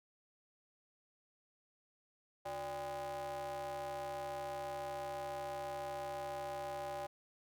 square ring-modulated tone, 110 Hz, A2, in tune, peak -38 dBFS, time 2.45-7.07 s, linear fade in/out 10 ms, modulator 693 Hz, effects none

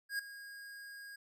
square tone with ADSR envelope, 1633 Hz, G#6, 30 cents flat, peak -33 dBFS, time 0.09-1.16 s, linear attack 99 ms, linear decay 7 ms, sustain -15 dB, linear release 7 ms, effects none

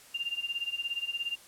sine tone with tremolo, 2794 Hz, F7, in tune, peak -28 dBFS, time 0.14-1.36 s, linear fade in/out 10 ms, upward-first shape sine, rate 17 Hz, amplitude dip 85%, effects white hiss -54 dBFS RMS until 1.47 s + low-pass 12000 Hz 12 dB/octave

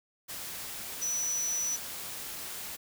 sine tone in noise, 5930 Hz, F#8, 3 cents sharp, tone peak -29 dBFS, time 1.01-1.77 s, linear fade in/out 20 ms, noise white, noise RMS -40 dBFS, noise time 0.28-2.77 s, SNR +8 dB, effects none

